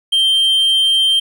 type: tone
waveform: triangle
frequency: 3148 Hz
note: G7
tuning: 7 cents sharp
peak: -9 dBFS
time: 0.12-1.2 s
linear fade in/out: 10 ms
effects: none